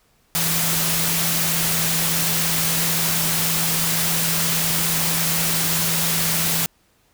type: tone in noise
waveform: sine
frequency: 164.81 Hz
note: E3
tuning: in tune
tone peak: -27 dBFS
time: 0.35-6.66 s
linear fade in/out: 0 ms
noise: white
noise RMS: -21 dBFS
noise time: 0.35-6.66 s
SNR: -9 dB
effects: pink hiss -61 dBFS RMS until 7.13 s